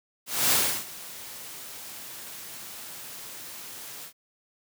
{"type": "noise with ADSR envelope", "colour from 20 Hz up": "white", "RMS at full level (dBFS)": -21, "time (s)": [0.26, 4.13], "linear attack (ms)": 250, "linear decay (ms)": 330, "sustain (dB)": -20, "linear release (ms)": 80, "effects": ["high-pass 80 Hz 12 dB/octave"]}